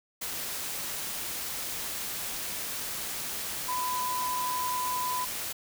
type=tone in noise; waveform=sine; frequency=1000 Hz; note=B5; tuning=21 cents sharp; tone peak=-29 dBFS; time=3.68-5.25 s; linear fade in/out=10 ms; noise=white; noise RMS=-35 dBFS; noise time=0.21-5.53 s; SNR=+3 dB; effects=none